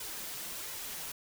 white noise with flanger, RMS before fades -41 dBFS, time 0-1.12 s, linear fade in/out 5 ms, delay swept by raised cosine 2 to 6.8 ms, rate 1.4 Hz, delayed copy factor +0.55, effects none

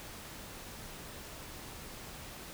silence, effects pink hiss -47 dBFS RMS until 2.53 s

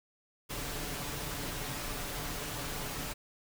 pink noise with comb filter, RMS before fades -38 dBFS, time 0.49-3.14 s, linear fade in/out 20 ms, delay 6.9 ms, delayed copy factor +0.5, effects none

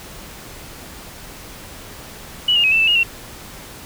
sine tone with pitch steps, 2942 / 2831 / 2546 / 2660 / 2642 / 2863 / 2725 Hz, F#7 / F7 / D#7 / E7 / E7 / F7 / F7, -11 / +23 / +39 / +15 / +3 / +42 / -43 cents, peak -12 dBFS, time 2.48-3.033 s, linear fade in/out 5 ms, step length 79 ms, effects pink hiss -37 dBFS RMS until 3.85 s

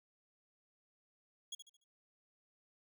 25% pulse tone with echo, 3322 Hz, G#7, in tune, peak -38 dBFS, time 1.52-1.55 s, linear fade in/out 5 ms, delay 73 ms, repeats 4, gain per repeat -9 dB, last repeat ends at 1.842 s, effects none

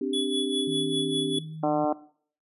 sine chord, C suspended second, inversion none, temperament equal, 261.6 / 293.7 / 392 Hz, C4 / D4 / G4, 0 / 0 / 0 cents, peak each -30 dBFS, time 0.01-1.39 s, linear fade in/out 5 ms
square tone with tremolo, 3406 Hz, G#7, 43 cents sharp, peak -27 dBFS, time 0.13-1.39 s, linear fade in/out 5 ms, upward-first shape sine, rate 5 Hz, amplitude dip 70%
sine tone with vibrato, 157.3 Hz, D#3, 19 cents sharp, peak -35 dBFS, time 0.67-1.85 s, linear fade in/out 5 ms, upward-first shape triangle, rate 8.3 Hz, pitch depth 12 cents each way
harmonic tone, 150.1 Hz, D3, 38 cents sharp, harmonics 2 / 3 / 4 / 5 / 6 / 7 / 8 / 9, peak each -26 / -35 / -27 / -27 / -36 / -37 / -43 / -42 dBFS, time 1.63-1.93 s, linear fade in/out 5 ms
effects noise-tail reverb RT60 0.5 s tail -18 dB re dry + resampled to 32000 Hz

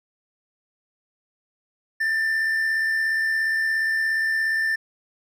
triangle tone with amplitude modulation, 1783 Hz, A6, 22 cents sharp, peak -17 dBFS, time 2-4.76 s, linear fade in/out 10 ms, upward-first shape sine, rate 77.1 Hz, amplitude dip 30%, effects none

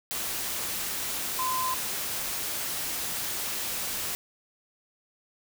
sine tone in noise, 1027 Hz, C6, 33 cents flat, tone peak -27 dBFS, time 1.39-1.74 s, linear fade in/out 0 ms, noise white, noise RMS -32 dBFS, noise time 0.11-4.15 s, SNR +2 dB, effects none

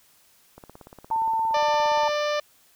click train, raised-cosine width 1 ms, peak -29 dBFS, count 27, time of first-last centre 0.58-2.092 s, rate 17.2 Hz
sine tone, 896 Hz, A5, 31 cents sharp, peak -21 dBFS, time 1.11-2.08 s, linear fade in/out 2 ms
harmonic tone, 594 Hz, D5, 20 cents sharp, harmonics 1 / 2 / 3 / 4 / 5 / 6 / 7 / 8 / 9 / 10, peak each -24 / -30 / -34 / -36 / -38 / -40 / -41 / -42 / -43 / -44 dBFS, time 1.54-2.4 s, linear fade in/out 5 ms
effects white hiss -59 dBFS RMS until 2.75 s

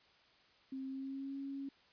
sine tone with pitch glide, 265.8 to 275.2 Hz, C4 to C#4, +27 to -12 cents, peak -40 dBFS, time 0.72-1.69 s, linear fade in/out 5 ms, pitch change +61 cents, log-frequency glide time 0.86-1.38 s, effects white hiss -67 dBFS RMS until 1.92 s + resampled to 11025 Hz

